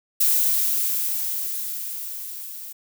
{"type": "noise with level ramp", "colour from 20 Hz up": "violet", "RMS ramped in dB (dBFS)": [-18, -37], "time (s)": [0.2, 2.73], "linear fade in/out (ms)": 10, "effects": []}